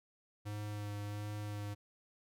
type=tone with vibrato; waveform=square; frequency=103.83 Hz; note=G#2; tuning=in tune; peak=-40 dBFS; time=0.45-1.75 s; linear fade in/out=20 ms; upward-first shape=sine; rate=1.4 Hz; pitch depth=16 cents each way; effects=none